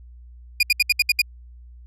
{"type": "tone bursts", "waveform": "30% pulse", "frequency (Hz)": 2432, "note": "D#7", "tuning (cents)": -40, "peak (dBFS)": -11, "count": 7, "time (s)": [0.6, 1.218], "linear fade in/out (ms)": 5, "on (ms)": 30, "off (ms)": 68, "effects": ["added 60 Hz sine -41 dBFS peak until 1.86 s", "low-pass 12000 Hz 12 dB/octave"]}